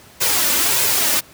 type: noise with flanger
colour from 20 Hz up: white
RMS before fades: -17 dBFS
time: 0.2-1.21 s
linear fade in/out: 20 ms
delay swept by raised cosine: 1.9 to 3.4 ms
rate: 1.6 Hz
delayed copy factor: +0.55
effects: pink hiss -45 dBFS RMS until 1.33 s + high-pass 80 Hz 12 dB/octave